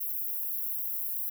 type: high-pass noise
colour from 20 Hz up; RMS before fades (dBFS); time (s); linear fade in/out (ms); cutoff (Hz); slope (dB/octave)
white; -33; 0-1.3; 10; 12000; 48
effects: none